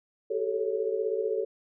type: tone cluster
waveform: sine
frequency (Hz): 384.6 / 426.3 / 441.9 / 553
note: G4 / G#4 / A4 / C#5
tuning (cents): -33 / +45 / +7 / -4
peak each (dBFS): -32 / -35 / -29 / -34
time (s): 0.3-1.45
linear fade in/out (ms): 10
effects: none